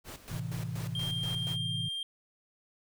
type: noise with tremolo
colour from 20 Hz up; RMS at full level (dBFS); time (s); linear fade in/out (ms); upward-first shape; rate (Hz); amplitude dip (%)
pink; -44; 0.04-1.57; 50; square; 4.2; 70
type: chord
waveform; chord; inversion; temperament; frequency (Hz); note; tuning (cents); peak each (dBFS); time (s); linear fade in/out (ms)
sine; A minor; none; equal; 110 / 130.81 / 164.81; A2 / C3 / E3; 0 / 0 / 0; -38; 0.31-1.89; 5
type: tone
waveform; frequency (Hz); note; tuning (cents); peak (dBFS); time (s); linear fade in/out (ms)
triangle; 3192; G7; +31; -32; 0.95-2.03; 2
effects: none